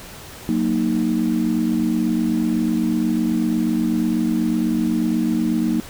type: chord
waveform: sine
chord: D# minor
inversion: first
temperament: equal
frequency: 185 / 233.1 / 311.1 Hz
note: F#3 / A#3 / D#4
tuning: 0 / 0 / 0 cents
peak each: -23 / -19 / -21 dBFS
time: 0.49-5.8 s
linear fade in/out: 0 ms
effects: tanh soft clip ceiling -8 dBFS + pink hiss -38 dBFS RMS until 5.89 s